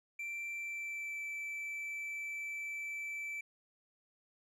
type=tone with pitch glide; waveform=triangle; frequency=2349 to 2322 Hz; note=D7 to D7; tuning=0 to -20 cents; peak=-37 dBFS; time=0.19-3.41 s; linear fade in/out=5 ms; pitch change=-20 cents; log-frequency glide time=0.5-1.21 s; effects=none